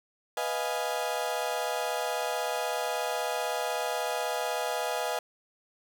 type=chord; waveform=35% pulse; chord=F half-diminished seventh; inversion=second; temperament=equal; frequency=493.9 / 622.3 / 698.5 / 830.6 Hz; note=Cb5 / Eb5 / F5 / Ab5; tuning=0 / 0 / 0 / 0 cents; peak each=-33 dBFS; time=0.37-5.19 s; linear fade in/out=2 ms; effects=none